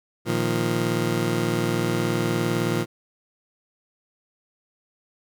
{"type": "chord", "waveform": "20% pulse", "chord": "Bb suspended fourth", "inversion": "none", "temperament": "just", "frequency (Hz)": [116.54, 155.39, 174.81], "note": ["Bb2", "Eb3", "F3"], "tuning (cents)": [0, -2, 2], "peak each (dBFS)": [-21, -23, -22], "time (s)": [0.25, 2.86], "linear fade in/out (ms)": 50, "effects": []}